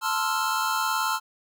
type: chord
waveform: square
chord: F major seventh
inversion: first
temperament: equal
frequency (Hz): 880 / 1046.5 / 1318.5 / 1396.9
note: A5 / C6 / E6 / F6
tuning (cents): 0 / 0 / 0 / 0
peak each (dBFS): -30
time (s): 0.01-1.2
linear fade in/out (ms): 50
effects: none